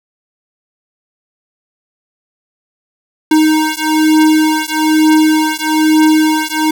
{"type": "beating tone pair", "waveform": "square", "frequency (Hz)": [311.1, 312.2], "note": ["D#4", "D#4"], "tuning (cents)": [0, 6], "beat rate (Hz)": 1.1, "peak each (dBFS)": -12, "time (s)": [3.31, 6.71], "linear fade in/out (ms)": 5, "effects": []}